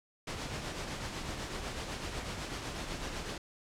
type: noise with tremolo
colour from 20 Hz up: pink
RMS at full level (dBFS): -37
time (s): 0.27-3.38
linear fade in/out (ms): 5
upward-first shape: triangle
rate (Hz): 8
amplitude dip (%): 45
effects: low-pass 7000 Hz 12 dB/octave